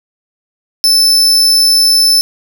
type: tone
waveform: 40% pulse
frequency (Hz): 5274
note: E8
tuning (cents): 0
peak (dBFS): -5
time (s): 0.84-2.21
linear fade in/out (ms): 0
effects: none